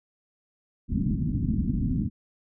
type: low-pass noise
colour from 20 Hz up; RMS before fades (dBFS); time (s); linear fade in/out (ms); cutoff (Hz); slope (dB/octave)
white; -26; 0.88-2.1; 50; 260; 48
effects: none